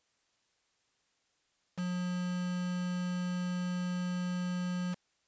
triangle tone with quantisation, 179.4 Hz, F3, 47 cents sharp, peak -30 dBFS, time 1.77-4.95 s, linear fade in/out 20 ms, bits 7, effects white hiss -75 dBFS RMS until 5.27 s + resampled to 16000 Hz

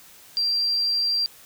sine tone, 4728 Hz, D8, 11 cents sharp, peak -20 dBFS, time 0.37-1.26 s, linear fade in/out 0 ms, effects white hiss -49 dBFS RMS until 1.45 s

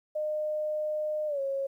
sine tone with pitch glide, 610 to 546.6 Hz, D#5 to C#5, -34 to -24 cents, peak -28 dBFS, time 0.15-1.67 s, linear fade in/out 10 ms, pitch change -190 cents, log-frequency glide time 1.27-1.4 s, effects 11-bit

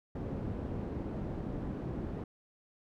white low-pass noise, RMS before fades -38 dBFS, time 0.15-2.24 s, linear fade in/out 5 ms, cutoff 290 Hz, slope 12 dB/octave, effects none

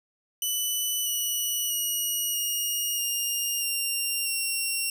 10% pulse tone with pitch steps, 2982 / 2941 / 2900 / 2861 / 2821 / 2782 / 2744 Hz, F#7 / F#7 / F#7 / F7 / F7 / F7 / F7, +13 / -11 / -35 / +41 / +17 / -7 / -31 cents, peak -18 dBFS, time 0.42-4.9 s, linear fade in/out 2 ms, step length 640 ms, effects none

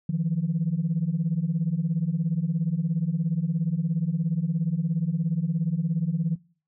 sine beating tone pair, 155.56 / 172.56 Hz, D#3 / F3, 0 / -20 cents, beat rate 17 Hz, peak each -25 dBFS, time 0.09-6.36 s, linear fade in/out 5 ms, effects noise-tail reverb RT60 0.4 s tail -21 dB re dry + tanh soft clip ceiling -16 dBFS

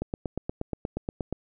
click train, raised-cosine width 2 ms, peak -16 dBFS, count 12, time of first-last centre 0.02-1.326 s, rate 8.42 Hz, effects none

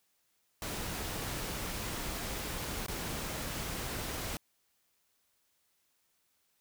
pink noise with dropouts, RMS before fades -38 dBFS, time 0.62-4.37 s, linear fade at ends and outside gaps 1 ms, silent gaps 2.864-2.882 s, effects white hiss -75 dBFS RMS until 6.6 s

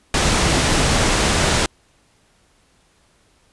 pink low-pass noise, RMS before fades -17 dBFS, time 0.14-1.66 s, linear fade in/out 2 ms, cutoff 9300 Hz, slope 24 dB/octave, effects pink hiss -58 dBFS RMS until 3.52 s + resampled to 24000 Hz

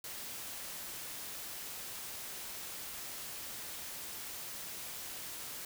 white noise, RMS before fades -44 dBFS, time 0.04-5.65 s, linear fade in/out 2 ms, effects none

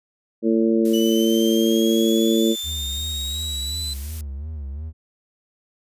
harmonic tone, 112.7 Hz, A2, 42 cents sharp, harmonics 2 / 3 / 4 / 5, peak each -19 / -19 / -23 / -28 dBFS, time 0.42-2.56 s, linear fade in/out 50 ms
blue noise, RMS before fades -37 dBFS, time 0.85-4.21 s, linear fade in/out 2 ms
35% pulse linear sweep, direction up, 2960 to 4028 Hz, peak -25 dBFS, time 0.93-3.94 s, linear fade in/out 10 ms
triangle tone with vibrato, 73.42 Hz, D2, in tune, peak -26 dBFS, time 2.63-4.93 s, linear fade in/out 50 ms, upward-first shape sine, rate 2.8 Hz, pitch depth 140 cents each way
effects resampled to 32000 Hz

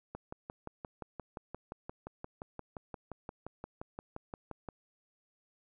click train, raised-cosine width 1 ms, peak -27 dBFS, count 27, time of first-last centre 0.15-4.688 s, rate 5.73 Hz, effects none

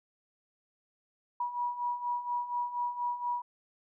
sine beating tone pair, 966 / 970.2 Hz, B5 / B5, -39 / -31 cents, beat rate 4.2 Hz, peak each -37 / -32 dBFS, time 1.4-3.42 s, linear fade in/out 5 ms, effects none

